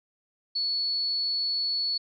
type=tone; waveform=sine; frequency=4413 Hz; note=C#8; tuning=9 cents flat; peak=-25 dBFS; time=0.55-1.98 s; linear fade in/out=10 ms; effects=none